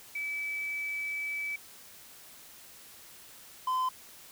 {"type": "tone pair in turn", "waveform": ["sine", "triangle"], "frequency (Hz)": [2301, 1025], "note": ["D7", "C6"], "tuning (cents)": [-36, -36], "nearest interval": "octave + major second", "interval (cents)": 1400, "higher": "first", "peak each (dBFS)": [-32, -25], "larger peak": "second", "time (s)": [[0.15, 1.56], [3.67, 3.89]], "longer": "first", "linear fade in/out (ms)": 5, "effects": ["white hiss -52 dBFS RMS until 4.31 s"]}